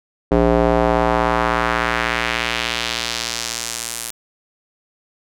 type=tone with band-pass filter sweep; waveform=square; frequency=58.27 Hz; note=A#1; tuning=in tune; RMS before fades=-19 dBFS; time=0.31-4.11 s; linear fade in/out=5 ms; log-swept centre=440 to 10000 Hz; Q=1.3; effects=none